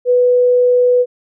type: tone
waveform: sine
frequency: 494.2 Hz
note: B4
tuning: 1 cent sharp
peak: -8 dBFS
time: 0.05-1.06 s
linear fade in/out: 50 ms
effects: none